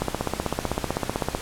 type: click train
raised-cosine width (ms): 1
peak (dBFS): -9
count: 22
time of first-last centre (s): 0.02-1.349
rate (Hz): 15.8
effects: pink hiss -35 dBFS RMS until 1.41 s + low-pass 12000 Hz 12 dB/octave